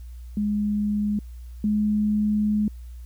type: tone pair in turn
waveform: sine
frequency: 207.9 / 210.6 Hz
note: G#3 / G#3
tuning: +2 / +24 cents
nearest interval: unison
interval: 22 cents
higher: second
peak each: -21 / -19 dBFS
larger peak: second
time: 0.37-1.19 / 1.64-2.68 s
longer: second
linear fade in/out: 2 ms
effects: added 60 Hz sine -36 dBFS peak until 3.05 s + white hiss -61 dBFS RMS until 3.05 s